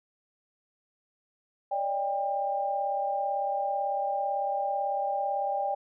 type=tone cluster; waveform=sine; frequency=576 / 614 / 797 Hz; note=D5 / D#5 / G5; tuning=-34 / -23 / +28 cents; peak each=-33 / -36 / -28 dBFS; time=1.71-5.75 s; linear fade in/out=10 ms; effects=none